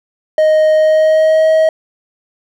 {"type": "tone with pitch glide", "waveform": "triangle", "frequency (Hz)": [622.3, 635], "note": ["D#5", "D#5"], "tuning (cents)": [0, 35], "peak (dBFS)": -5, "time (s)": [0.38, 1.69], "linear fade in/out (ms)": 2, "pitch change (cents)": 35, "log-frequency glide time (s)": [0.75, 1.5], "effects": []}